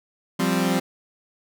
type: chord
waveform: sawtooth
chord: F suspended second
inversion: none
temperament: equal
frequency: 174.61 / 196 / 261.6 Hz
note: F3 / G3 / C4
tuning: 0 / 0 / 0 cents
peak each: -20 dBFS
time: 0.39-0.8 s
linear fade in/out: 10 ms
effects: none